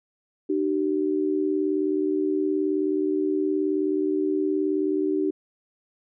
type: tone pair together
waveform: sine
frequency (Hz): 303.8 / 382.8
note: D#4 / G4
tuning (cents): -41 / -41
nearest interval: major third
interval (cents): 400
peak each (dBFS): -24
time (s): 0.49-5.31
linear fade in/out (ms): 10
effects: none